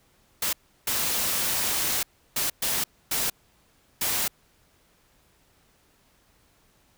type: noise bursts at uneven times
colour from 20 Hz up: white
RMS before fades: -26 dBFS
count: 6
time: 0.42-0.53 / 0.87-2.03 / 2.36-2.5 / 2.62-2.84 / 3.11-3.3 / 4.01-4.28 s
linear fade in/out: 5 ms
effects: pink hiss -63 dBFS RMS until 6.97 s